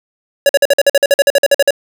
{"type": "tone bursts", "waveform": "square", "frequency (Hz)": 562, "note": "C#5", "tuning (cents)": 24, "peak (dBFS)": -6, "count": 16, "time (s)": [0.46, 1.707], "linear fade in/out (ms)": 2, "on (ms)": 32, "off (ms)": 49, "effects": []}